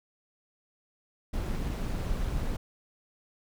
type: noise with amplitude modulation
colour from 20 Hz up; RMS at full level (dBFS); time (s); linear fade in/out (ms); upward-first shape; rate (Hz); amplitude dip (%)
brown; -29; 1.33-2.57; 10; sine; 189; 40
effects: none